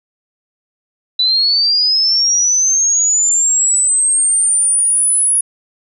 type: linear sweep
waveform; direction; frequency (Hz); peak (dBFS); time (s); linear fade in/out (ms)
sine; up; 3951 to 10430; -10; 1.19-5.41; 5
effects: none